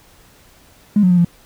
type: tone with pitch steps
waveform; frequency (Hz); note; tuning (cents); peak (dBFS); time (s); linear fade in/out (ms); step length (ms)
triangle; 207.2 / 181.8 / 177.7 / 172.7; G#3 / F#3 / F3 / F3; -4 / -30 / +30 / -19; -5; 0.96-1.248; 5; 72
effects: tanh soft clip ceiling -7 dBFS + pink hiss -49 dBFS RMS until 1.45 s